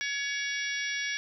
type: harmonic tone with a mistuned harmonic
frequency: 563 Hz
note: C#5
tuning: 27 cents sharp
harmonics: 3 / 4 / 5 / 6 / 7 / 8 / 9 / 10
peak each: -34 / -34 / -43 / -39 / -46 / -46 / -46 / -39 dBFS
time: 0.01-1.17 s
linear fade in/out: 0 ms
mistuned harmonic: 7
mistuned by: -39 cents
effects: none